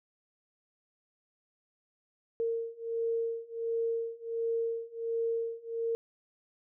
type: beating tone pair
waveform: sine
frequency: 458.5 / 459.9 Hz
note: A#4 / A#4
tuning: -29 / -23 cents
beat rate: 1.4 Hz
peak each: -34 / -33 dBFS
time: 2.4-5.95 s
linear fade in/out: 0 ms
effects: none